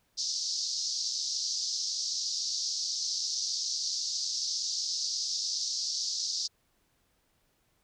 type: band-pass noise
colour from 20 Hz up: pink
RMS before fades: -33 dBFS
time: 0.17-6.48 s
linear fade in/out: 20 ms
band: 4500 to 6000 Hz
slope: 48 dB/octave
effects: pink hiss -72 dBFS RMS until 7.83 s